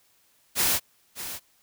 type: noise with echo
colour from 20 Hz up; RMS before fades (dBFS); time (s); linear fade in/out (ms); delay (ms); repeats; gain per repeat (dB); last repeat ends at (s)
white; -23; 0.55-0.8; 50; 600; 1; -12; 1.4
effects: white hiss -64 dBFS RMS until 1.62 s